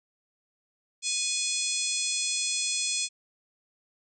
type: harmonic tone with a mistuned harmonic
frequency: 848 Hz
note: G#5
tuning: 36 cents sharp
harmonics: 3 / 4 / 5 / 6 / 7 / 8 / 9 / 10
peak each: -35 / -35 / -35 / -35 / -35 / -35 / -35 / -35 dBFS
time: 1.02-3.09 s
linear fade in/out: 50 ms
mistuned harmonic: 3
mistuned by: -45 cents
effects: none